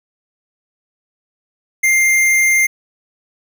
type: tone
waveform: square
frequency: 2104 Hz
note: C7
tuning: 9 cents sharp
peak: -11 dBFS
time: 1.83-2.67 s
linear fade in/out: 10 ms
effects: none